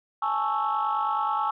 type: chord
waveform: sine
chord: A major seventh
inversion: third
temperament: equal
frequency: 830.6 / 880 / 1108.7 / 1318.5 Hz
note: G#5 / A5 / C#6 / E6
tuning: 0 / 0 / 0 / 0 cents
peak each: -28 dBFS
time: 0.22-1.51 s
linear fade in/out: 5 ms
effects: tanh soft clip ceiling -17 dBFS